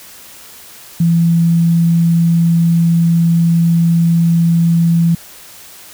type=tone; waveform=sine; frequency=167.9 Hz; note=E3; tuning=32 cents sharp; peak=-8 dBFS; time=1-5.15 s; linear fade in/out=5 ms; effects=white hiss -37 dBFS RMS until 5.93 s